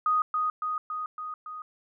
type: tone with echo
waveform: sine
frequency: 1244.5 Hz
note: D#6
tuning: in tune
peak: -21 dBFS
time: 0.06-0.22 s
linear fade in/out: 2 ms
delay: 280 ms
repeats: 5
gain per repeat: -3 dB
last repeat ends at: 1.62 s
effects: none